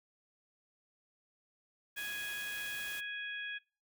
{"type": "noise", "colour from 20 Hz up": "white", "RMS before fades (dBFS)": -47, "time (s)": [1.96, 3.01], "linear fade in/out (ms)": 20}
{"type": "harmonic tone", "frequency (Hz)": 830.6, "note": "G#5", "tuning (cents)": 0, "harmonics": [2, 3, 4], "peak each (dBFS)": [-40, -44, -46], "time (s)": [1.96, 3.59], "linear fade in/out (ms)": 20}
{"effects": ["noise-tail reverb RT60 0.4 s tail -26 dB re dry"]}